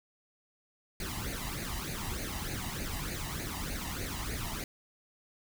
pink noise with flanger, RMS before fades -37 dBFS, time 1-4.64 s, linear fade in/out 2 ms, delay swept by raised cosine 0.45 to 1.06 ms, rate 3.3 Hz, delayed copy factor +0.7, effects none

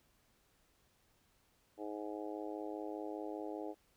harmonic tone, 105 Hz, G#2, 19 cents sharp, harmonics 3 / 4 / 5 / 6 / 7 / 8, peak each -44 / -46 / -48 / -50 / -51 / -52 dBFS, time 1.77-3.75 s, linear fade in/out 50 ms, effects pink hiss -73 dBFS RMS until 3.96 s

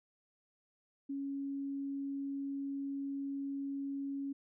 sine tone, 277.2 Hz, C#4, in tune, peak -36 dBFS, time 1.09-4.33 s, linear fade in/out 10 ms, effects none

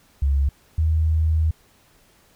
sine tone pair in turn, 69.3 / 79.38 Hz, C#2 / D#2, 0 / +35 cents, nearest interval major second, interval 235 cents, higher second, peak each -16 dBFS, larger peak neither, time 0.22-0.49 / 0.78-1.51 s, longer second, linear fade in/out 5 ms, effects pink hiss -57 dBFS RMS until 2.35 s

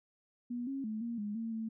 sine tone with pitch steps, 242 / 271.9 / 216.9 / 234.2 / 207.4 / 227 / 222.8 Hz, B3 / C#4 / A3 / A#3 / G#3 / A#3 / A3, -35 / -33 / -25 / +8 / -2 / -46 / +22 cents, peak -35 dBFS, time 0.5-1.69 s, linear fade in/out 10 ms, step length 170 ms, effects none

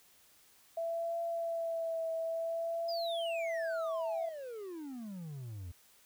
sine tone with vibrato, 664 Hz, E5, 12 cents sharp, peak -33 dBFS, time 0.77-4.29 s, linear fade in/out 5 ms, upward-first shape triangle, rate 0.56 Hz, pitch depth 31 cents each way
triangle exponential sweep, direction down, 5100 to 82.41 Hz, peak -39 dBFS, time 2.88-5.72 s, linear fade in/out 10 ms
effects white hiss -64 dBFS RMS until 6.05 s

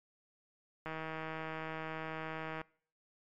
click train, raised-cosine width 0.5 ms, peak -26 dBFS, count 280, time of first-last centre 0.86-2.615 s, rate 159 Hz, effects noise-tail reverb RT60 0.5 s tail -23 dB re dry + MP3 64 kbps

